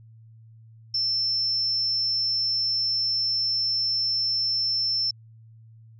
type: tone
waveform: sine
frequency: 5340 Hz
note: E8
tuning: 22 cents sharp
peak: -22 dBFS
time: 0.94-5.11 s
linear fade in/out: 5 ms
effects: added 112 Hz sine -47 dBFS peak until 5.99 s